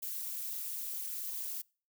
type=noise with amplitude modulation; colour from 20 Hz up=violet; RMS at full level=-35 dBFS; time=0.02-1.62 s; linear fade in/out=10 ms; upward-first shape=sine; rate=237 Hz; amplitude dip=100%; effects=noise-tail reverb RT60 0.4 s tail -26 dB re dry